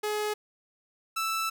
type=tone pair in turn; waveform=sawtooth; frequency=421.9 / 1321 Hz; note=G#4 / E6; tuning=+27 / +3 cents; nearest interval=octave + minor sixth; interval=1976 cents; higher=second; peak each=-24 dBFS; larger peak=neither; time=0.03-0.34 / 1.16-1.5 s; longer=second; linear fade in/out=10 ms; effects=none